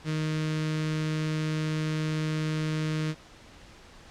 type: tone with notch filter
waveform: sawtooth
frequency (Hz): 155.56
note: D#3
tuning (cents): 0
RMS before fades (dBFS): -29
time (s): 0.04-3.15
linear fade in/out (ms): 50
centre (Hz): 780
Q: 0.97
effects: pink hiss -51 dBFS RMS until 4.1 s + low-pass 6000 Hz 12 dB/octave